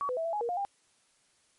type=tone with pitch steps; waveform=sine; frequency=1131 / 503 / 654 / 667 / 836 / 471.4 / 709 / 799 Hz; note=C#6 / B4 / E5 / E5 / G#5 / A#4 / F5 / G5; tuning=+34 / +32 / -14 / +20 / +11 / +19 / +26 / +33 cents; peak=-29 dBFS; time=0.01-0.65 s; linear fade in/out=0 ms; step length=80 ms; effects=white hiss -68 dBFS RMS until 1.58 s + MP3 48 kbps